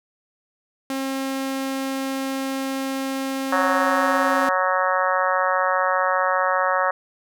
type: tone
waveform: sawtooth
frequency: 268.5 Hz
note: C4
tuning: 45 cents sharp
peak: -20 dBFS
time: 0.9-4.49 s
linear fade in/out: 2 ms
type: harmonic tone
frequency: 185 Hz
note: F#3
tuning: in tune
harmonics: 3 / 4 / 5 / 6 / 7 / 8 / 9 / 10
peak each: -24 / -27 / -27 / -24 / -25 / -30 / -28 / -30 dBFS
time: 3.52-6.91 s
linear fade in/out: 5 ms
effects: none